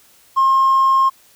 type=tone with hard clipping; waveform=sine; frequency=1069 Hz; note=C6; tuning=37 cents sharp; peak=-11 dBFS; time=0.36-1.1 s; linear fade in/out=20 ms; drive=1 dB; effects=white hiss -51 dBFS RMS until 1.35 s